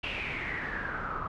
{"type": "noise with low-pass filter sweep", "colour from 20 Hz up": "pink", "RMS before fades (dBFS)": -35, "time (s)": [0.03, 1.28], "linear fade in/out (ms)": 10, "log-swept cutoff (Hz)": [2800, 1200], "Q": 7.5, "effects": []}